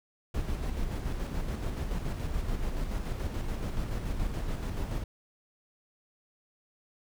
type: noise with tremolo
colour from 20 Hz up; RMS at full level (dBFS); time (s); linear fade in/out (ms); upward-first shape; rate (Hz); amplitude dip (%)
brown; -31; 0.34-5.04; 5; square; 7; 35
effects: none